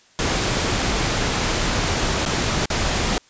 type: noise with dropouts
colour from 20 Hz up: pink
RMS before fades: -21 dBFS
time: 0.19-3.18 s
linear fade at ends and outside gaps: 0 ms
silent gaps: 2.252-2.261 / 2.656-2.702 s
effects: white hiss -54 dBFS RMS until 3.29 s + resampled to 16000 Hz